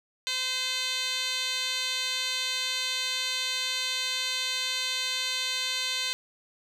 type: tone with band-pass filter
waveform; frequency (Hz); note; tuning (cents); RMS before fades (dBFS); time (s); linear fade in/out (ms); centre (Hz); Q
10% pulse; 514; C5; -31; -30; 0.27-6.13; 0; 4500; 3.8
effects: none